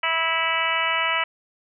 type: harmonic tone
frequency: 327.3 Hz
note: E4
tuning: 12 cents flat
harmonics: 2 / 3 / 4 / 5 / 6 / 7 / 8 / 9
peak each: -32 / -28 / -27 / -33 / -27 / -27 / -30 / -28 dBFS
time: 0.03-1.24 s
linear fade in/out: 5 ms
effects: none